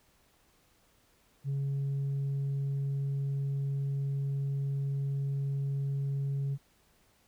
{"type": "tone", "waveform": "sine", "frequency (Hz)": 138.59, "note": "C#3", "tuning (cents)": 0, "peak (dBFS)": -27, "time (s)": [1.44, 6.58], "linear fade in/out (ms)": 50, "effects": ["tanh soft clip ceiling -28 dBFS", "pink hiss -67 dBFS RMS until 7.27 s"]}